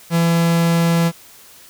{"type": "tone", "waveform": "45% pulse", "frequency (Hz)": 167.9, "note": "E3", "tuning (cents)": 32, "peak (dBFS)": -13, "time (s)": [0.1, 1.12], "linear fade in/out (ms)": 50, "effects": ["white hiss -44 dBFS RMS until 1.69 s"]}